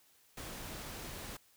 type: noise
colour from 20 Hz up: pink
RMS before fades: -45 dBFS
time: 0.37-1.37 s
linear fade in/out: 5 ms
effects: white hiss -67 dBFS RMS until 1.56 s